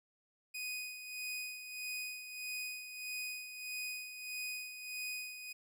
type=tone with tremolo; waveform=sawtooth; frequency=2491 Hz; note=D#7; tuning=1 cent sharp; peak=-35 dBFS; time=0.54-5.53 s; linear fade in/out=10 ms; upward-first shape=sine; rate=1.6 Hz; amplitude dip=60%; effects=none